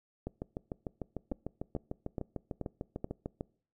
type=two click trains; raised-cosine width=2 ms; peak=-22 / -23 dBFS; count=5 / 22; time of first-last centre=1.32-3.044 / 0.27-3.409 s; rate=2.32 / 6.69 Hz; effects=noise-tail reverb RT60 0.5 s tail -24 dB re dry